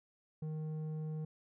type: tone with low-pass filter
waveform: square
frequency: 155.56 Hz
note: D#3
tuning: in tune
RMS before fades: -40 dBFS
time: 0.42-1.25 s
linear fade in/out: 5 ms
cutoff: 400 Hz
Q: 0.74
effects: none